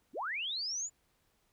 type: linear sweep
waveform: sine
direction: up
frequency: 174.61 to 7150 Hz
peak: -34 dBFS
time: 0.13-0.9 s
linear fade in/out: 50 ms
effects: pink hiss -74 dBFS RMS until 1.52 s